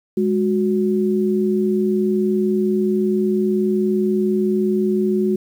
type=tone pair together; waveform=sine; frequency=206.9 / 367.5 Hz; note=G#3 / F#4; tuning=-6 / -12 cents; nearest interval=minor seventh; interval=994 cents; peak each=-18 dBFS; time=0.17-5.36 s; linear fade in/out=5 ms; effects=8-bit